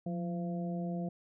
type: harmonic tone with a mistuned harmonic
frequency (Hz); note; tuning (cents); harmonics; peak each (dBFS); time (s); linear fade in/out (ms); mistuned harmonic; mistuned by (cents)
171; F3; -36; 1 / 2 / 3 / 4; -34 / -44 / -45 / -44; 0.06-1.09; 5; 1; +57
effects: none